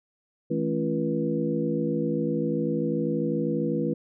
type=tone cluster; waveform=sine; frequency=161.1 / 213.6 / 273.9 / 341.6 / 484.1 Hz; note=E3 / G#3 / C#4 / F4 / B4; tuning=-39 / +49 / -21 / -38 / -35 cents; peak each=-30 dBFS; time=0.5-3.94 s; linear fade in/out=10 ms; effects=none